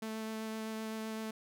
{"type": "tone with vibrato", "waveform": "sawtooth", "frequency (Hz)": 220, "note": "A3", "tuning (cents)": 0, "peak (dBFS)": -34, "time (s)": [0.02, 1.31], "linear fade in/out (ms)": 5, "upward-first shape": "sine", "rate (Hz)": 7.8, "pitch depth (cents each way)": 9, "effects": []}